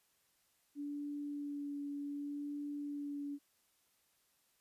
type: tone with vibrato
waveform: sine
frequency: 287.9 Hz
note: D4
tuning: 34 cents flat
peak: -39 dBFS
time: 0.75-3.39 s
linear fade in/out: 50 ms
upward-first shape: sine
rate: 0.66 Hz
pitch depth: 13 cents each way
effects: white hiss -75 dBFS RMS until 4.6 s + resampled to 32000 Hz